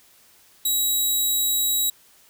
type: tone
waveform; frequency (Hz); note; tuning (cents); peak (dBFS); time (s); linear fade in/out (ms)
10% pulse; 3870; B7; -36; -12; 0.65-1.9; 5
effects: white hiss -55 dBFS RMS until 2.29 s